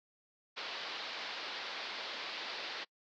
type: low-pass noise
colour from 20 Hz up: white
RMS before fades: -42 dBFS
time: 0.56-2.85 s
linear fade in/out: 20 ms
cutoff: 4700 Hz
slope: 48 dB/octave
effects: noise-tail reverb RT60 0.1 s tail -26 dB re dry + high-pass 400 Hz 12 dB/octave